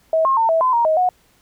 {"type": "tone with pitch steps", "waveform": "sine", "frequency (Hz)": [643, 1071, 904, 652, 1021, 938, 630, 730], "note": ["E5", "C6", "A5", "E5", "C6", "A#5", "D#5", "F#5"], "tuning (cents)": [-43, 40, 47, -19, -43, 11, 21, -24], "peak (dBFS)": -13, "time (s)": [0.13, 1.09], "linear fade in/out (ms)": 2, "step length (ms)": 120, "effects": ["pink hiss -57 dBFS RMS until 1.41 s"]}